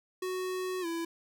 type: tone with pitch glide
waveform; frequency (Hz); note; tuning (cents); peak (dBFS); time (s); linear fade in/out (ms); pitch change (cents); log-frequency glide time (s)
square; 370 to 333.5; F#4 to E4; 0 to +20; -33; 0.22-1.05; 5; -180; 0.81-0.86
effects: none